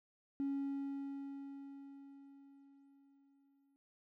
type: tone with exponential decay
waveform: triangle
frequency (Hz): 277.2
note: C#4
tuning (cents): 0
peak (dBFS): -31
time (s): 0.4-3.76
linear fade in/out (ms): 0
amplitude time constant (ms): 730
effects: tanh soft clip ceiling -31 dBFS